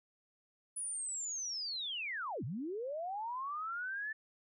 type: linear two-way sweep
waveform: sine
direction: down then up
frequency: 9980 to 102.1 to 1772 Hz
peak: -37 dBFS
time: 0.76-4.13 s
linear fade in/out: 10 ms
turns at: 2.44 s
effects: none